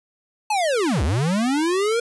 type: linear two-way sweep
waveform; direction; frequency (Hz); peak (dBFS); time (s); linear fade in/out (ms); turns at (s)
square; down then up; 880 to 61.8 to 479.2; -19; 0.5-2; 5; 1.03
effects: resampled to 24000 Hz + 10-bit